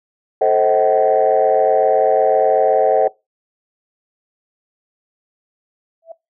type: chord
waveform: sine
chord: A diminished seventh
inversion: none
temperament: just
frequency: 440 / 528 / 633.6 / 760.3 Hz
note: A4 / C5 / Eb5 / Gb5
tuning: 0 / +16 / +31 / +47 cents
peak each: -16 dBFS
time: 0.41-3.08 s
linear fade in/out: 5 ms
type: tone with exponential growth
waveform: sine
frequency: 659.3 Hz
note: E5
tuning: in tune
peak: -26 dBFS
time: 6.02-6.12 s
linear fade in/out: 5 ms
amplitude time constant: 21 ms
effects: noise-tail reverb RT60 0.2 s tail -20 dB re dry + tanh soft clip ceiling -4 dBFS